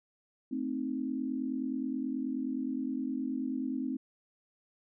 sine chord, A diminished, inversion none, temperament equal with one note detuned, 221.9 / 261.6 / 311.1 Hz, A3 / C4 / Eb4, +15 / 0 / 0 cents, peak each -39 / -33 / -38 dBFS, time 0.51-3.97 s, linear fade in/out 10 ms, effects none

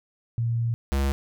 sine / square tone pair in turn, 116.54 / 68.6 Hz, A#2 / C#2, 0 / -17 cents, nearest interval major sixth, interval 917 cents, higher first, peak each -22 dBFS, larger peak neither, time 0.38-0.74 / 0.92-1.12 s, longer first, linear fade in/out 0 ms, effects none

